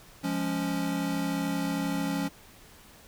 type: chord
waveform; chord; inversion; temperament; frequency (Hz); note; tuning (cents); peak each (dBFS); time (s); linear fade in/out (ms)
square; Db major; first; equal; 174.61 / 207.7 / 277.2; F3 / Ab3 / Db4; 0 / 0 / 0; -33 / -36 / -31; 0.23-2.29; 20
effects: pink hiss -53 dBFS RMS until 3.07 s